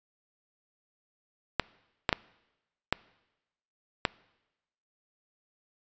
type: clicks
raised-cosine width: 0.3 ms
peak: -7 dBFS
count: 5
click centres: 1.597 / 2.092 / 2.128 / 2.926 / 4.052 s
effects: noise-tail reverb RT60 1.0 s tail -23 dB re dry + resampled to 16000 Hz